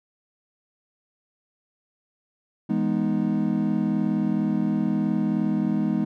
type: chord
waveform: triangle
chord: E major seventh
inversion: none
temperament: equal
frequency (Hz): 164.81 / 207.7 / 246.9 / 311.1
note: E3 / G#3 / B3 / D#4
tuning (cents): 0 / 0 / 0 / 0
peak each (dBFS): -27 / -22 / -25 / -26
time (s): 2.69-6.05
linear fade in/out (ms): 10
effects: none